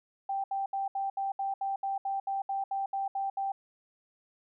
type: tone bursts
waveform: sine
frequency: 784 Hz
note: G5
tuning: in tune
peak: -29 dBFS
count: 15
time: 0.29-3.52 s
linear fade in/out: 5 ms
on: 150 ms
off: 70 ms
effects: none